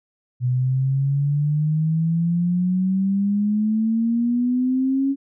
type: exponential sweep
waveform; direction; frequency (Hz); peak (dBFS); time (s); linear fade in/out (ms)
sine; up; 123.47 to 277.2; -17; 0.4-5.16; 50
effects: none